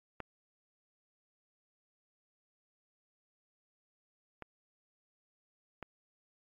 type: clicks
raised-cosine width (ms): 0.5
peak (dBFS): -24 / -28 / -27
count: 3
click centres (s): 0.203 / 4.423 / 5.827
effects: AAC 64 kbps